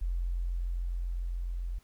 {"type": "tone with level ramp", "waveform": "sine", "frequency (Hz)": 43.63, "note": "F1", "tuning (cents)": -1, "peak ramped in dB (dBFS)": [-28, -32], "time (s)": [0.01, 1.79], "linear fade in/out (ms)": 10, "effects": ["pink hiss -66 dBFS RMS until 1.83 s"]}